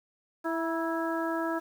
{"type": "harmonic tone with a mistuned harmonic", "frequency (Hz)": 329.6, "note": "E4", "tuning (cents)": 0, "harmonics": [1, 2, 3, 4, 5], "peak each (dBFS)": [-31, -34, -36, -37, -38], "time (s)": [0.44, 1.6], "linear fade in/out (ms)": 20, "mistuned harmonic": 3, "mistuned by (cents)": -35, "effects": ["9-bit"]}